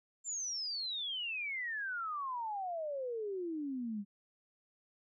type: exponential sweep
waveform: sine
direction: down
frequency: 7370 to 196 Hz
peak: -36 dBFS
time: 0.24-4.05 s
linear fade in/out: 50 ms
effects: none